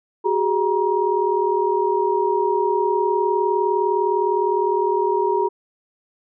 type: tone cluster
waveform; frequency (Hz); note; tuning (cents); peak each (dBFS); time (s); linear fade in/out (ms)
sine; 373.9 / 413.6 / 947; F#4 / G#4 / A#5; +18 / -7 / +27; -21; 0.24-5.49; 20
effects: none